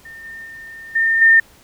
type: tone with level steps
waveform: sine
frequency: 1813 Hz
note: A#6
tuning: 49 cents flat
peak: -34 / -31 / -33 / -13 / -7 dBFS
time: 0.05-1.4 s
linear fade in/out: 5 ms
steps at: 0.24 / 0.45 / 0.95 / 1.21 s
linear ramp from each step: 10 ms
effects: pink hiss -49 dBFS RMS until 1.63 s